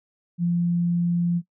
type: tone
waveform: sine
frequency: 172.9 Hz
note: F3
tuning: 17 cents flat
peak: -19 dBFS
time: 0.38-1.42 s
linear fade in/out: 50 ms
effects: noise-tail reverb RT60 0.1 s tail -19 dB re dry